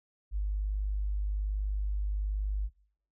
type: tone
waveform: sine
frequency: 50.6 Hz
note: G#1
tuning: 44 cents flat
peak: -28 dBFS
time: 0.31-2.7 s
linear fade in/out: 50 ms
effects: noise-tail reverb RT60 0.7 s tail -26 dB re dry